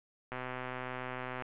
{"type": "click train", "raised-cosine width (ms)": 0.5, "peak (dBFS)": -24, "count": 141, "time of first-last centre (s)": [0.32, 1.422], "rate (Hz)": 127, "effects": ["resampled to 8000 Hz", "11-bit"]}